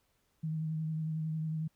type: tone with vibrato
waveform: sine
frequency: 157.8 Hz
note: D#3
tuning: 25 cents sharp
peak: -32 dBFS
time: 0.43-1.68 s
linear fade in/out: 10 ms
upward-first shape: triangle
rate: 11 Hz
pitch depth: 29 cents each way
effects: pink hiss -75 dBFS RMS until 1.75 s